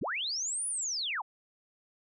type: linear two-way sweep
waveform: sine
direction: up then down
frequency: 48.93 to 9956 to 694 Hz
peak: -31 dBFS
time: 0.01-1.22 s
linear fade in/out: 10 ms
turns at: 0.67 s
effects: none